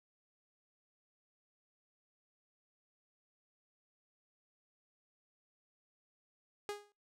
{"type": "tone with exponential decay", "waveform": "sawtooth", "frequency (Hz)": 411.8, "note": "G#4", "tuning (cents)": -15, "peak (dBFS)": -32, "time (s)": [6.69, 6.92], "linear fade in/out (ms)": 0, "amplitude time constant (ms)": 50, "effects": ["noise-tail reverb RT60 0.3 s tail -25 dB re dry", "low-pass 11000 Hz 12 dB/octave"]}